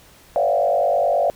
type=tone with frequency modulation; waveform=sine; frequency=631 Hz; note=D#5; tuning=24 cents sharp; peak=-15 dBFS; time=0.36-1.3 s; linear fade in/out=0 ms; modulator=49.5 Hz; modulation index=2.1; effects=pink hiss -49 dBFS RMS until 1.35 s